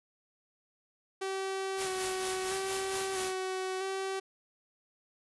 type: tone with vibrato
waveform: sawtooth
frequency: 380 Hz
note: F#4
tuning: 46 cents sharp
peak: -29 dBFS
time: 1.21-4.2 s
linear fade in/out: 10 ms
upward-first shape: square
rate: 0.77 Hz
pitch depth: 21 cents each way
type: noise with tremolo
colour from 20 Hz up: white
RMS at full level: -36 dBFS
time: 1.76-3.35 s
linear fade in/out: 50 ms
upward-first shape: sine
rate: 4.3 Hz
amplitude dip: 50%
effects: resampled to 24000 Hz